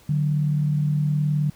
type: tone pair together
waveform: sine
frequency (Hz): 148.31 / 187.5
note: D3 / F#3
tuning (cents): +17 / +23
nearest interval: major third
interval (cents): 406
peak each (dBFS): -19 / -29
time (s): 0.09-1.5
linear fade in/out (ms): 5
effects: pink hiss -53 dBFS RMS until 1.55 s